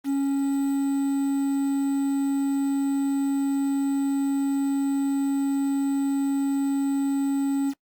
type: tone with quantisation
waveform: triangle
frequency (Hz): 276.5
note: C#4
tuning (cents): -4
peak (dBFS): -19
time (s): 0.04-7.74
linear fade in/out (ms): 50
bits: 7
effects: noise-tail reverb RT60 0.1 s tail -21 dB re dry + Opus 32 kbps